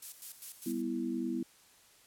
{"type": "noise with tremolo", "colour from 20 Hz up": "violet", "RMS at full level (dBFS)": -40, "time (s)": [0.02, 0.82], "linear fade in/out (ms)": 5, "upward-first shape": "square", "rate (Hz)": 5, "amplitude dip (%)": 70}
{"type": "chord", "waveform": "sine", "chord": "E minor", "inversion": "first", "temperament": "just", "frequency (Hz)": [197.78, 247.2, 329.6], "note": ["G3", "B3", "E4"], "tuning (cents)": [16, 2, 0], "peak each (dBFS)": [-40, -35, -36], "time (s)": [0.66, 1.43], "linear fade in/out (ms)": 5}
{"effects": ["white hiss -62 dBFS RMS until 2.06 s", "low-pass 12000 Hz 12 dB/octave"]}